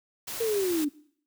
white noise, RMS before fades -36 dBFS, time 0.27-0.85 s, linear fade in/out 10 ms
sine linear sweep, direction down, 467.8 to 282.5 Hz, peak -24 dBFS, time 0.4-0.89 s, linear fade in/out 10 ms
effects noise-tail reverb RT60 0.6 s tail -21 dB re dry

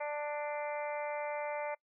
harmonic tone, 295.2 Hz, D4, 9 cents sharp, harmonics 2 / 3 / 4 / 5 / 6 / 7 / 8, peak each -37 / -40 / -49 / -50 / -53 / -45 / -49 dBFS, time 0-1.75 s, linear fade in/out 10 ms, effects noise-tail reverb RT60 0.1 s tail -24 dB re dry

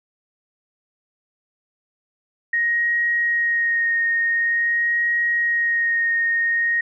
sine tone with vibrato, 1870 Hz, A#6, 5 cents sharp, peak -17 dBFS, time 2.53-6.81 s, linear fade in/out 5 ms, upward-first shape sine, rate 0.47 Hz, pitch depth 16 cents each way, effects none

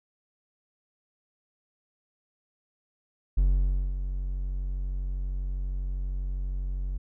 triangle tone with ADSR envelope, 46.25 Hz, F#1, in tune, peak -16 dBFS, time 3.37-6.98 s, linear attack 10 ms, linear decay 550 ms, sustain -10 dB, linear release 12 ms, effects none

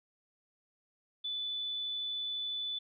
sine tone, 3486 Hz, A7, 17 cents flat, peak -34 dBFS, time 1.24-2.79 s, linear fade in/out 10 ms, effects none

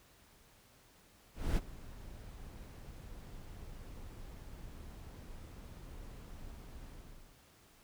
brown noise with ADSR envelope, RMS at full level -30 dBFS, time 1.34-7.41 s, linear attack 230 ms, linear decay 28 ms, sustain -19 dB, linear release 560 ms, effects pink hiss -64 dBFS RMS until 7.83 s

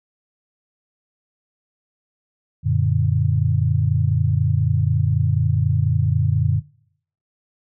sine chord, Gb augmented, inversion none, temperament equal, 92.5 / 116.54 / 146.83 Hz, Gb2 / Bb2 / D3, 0 / 0 / 0 cents, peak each -20 dBFS, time 2.63-6.62 s, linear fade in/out 50 ms, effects noise-tail reverb RT60 0.7 s tail -23 dB re dry

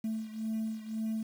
sine beating tone pair, 219.8 / 221.7 Hz, A3 / A3, -2 / +13 cents, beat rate 1.9 Hz, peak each -33 / -36 dBFS, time 0.04-1.23 s, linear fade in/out 5 ms, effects tanh soft clip ceiling -28 dBFS + 9-bit

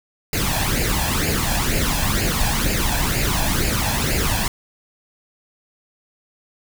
pink noise with flanger, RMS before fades -20 dBFS, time 0.33-4.48 s, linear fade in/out 2 ms, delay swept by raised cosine 0.42 to 1.22 ms, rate 2.1 Hz, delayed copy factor +0.65, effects none

